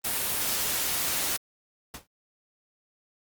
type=noise; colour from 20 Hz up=white; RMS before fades=-28 dBFS; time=0.04-1.37 s; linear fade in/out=10 ms
type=noise with exponential decay; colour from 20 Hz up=pink; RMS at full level=-34 dBFS; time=1.94-2.07 s; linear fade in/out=5 ms; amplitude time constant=27 ms
effects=Opus 32 kbps